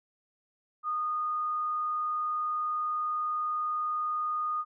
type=tone; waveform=sine; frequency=1230 Hz; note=D#6; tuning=20 cents flat; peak=-28 dBFS; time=0.83-4.65 s; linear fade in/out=50 ms; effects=none